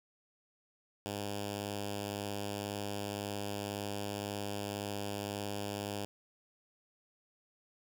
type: tone with notch filter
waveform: 5% pulse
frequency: 101.9 Hz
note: G#2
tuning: 32 cents flat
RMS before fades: -39 dBFS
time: 1.06-6.05 s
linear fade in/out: 0 ms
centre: 1200 Hz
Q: 1.2
effects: none